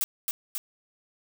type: noise with echo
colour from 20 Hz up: blue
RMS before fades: -26 dBFS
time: 0.01-0.04 s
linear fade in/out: 0 ms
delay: 270 ms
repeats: 2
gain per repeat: -3 dB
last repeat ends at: 0.58 s
effects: none